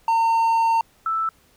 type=tone pair in turn; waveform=triangle / sine; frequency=911 / 1320.1 Hz; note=A#5 / E6; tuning=-40 / +2 cents; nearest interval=tritone; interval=642 cents; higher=second; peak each=-14 / -20 dBFS; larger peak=first; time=0.08-0.81 / 1.06-1.29 s; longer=first; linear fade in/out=2 ms; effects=pink hiss -58 dBFS RMS until 1.56 s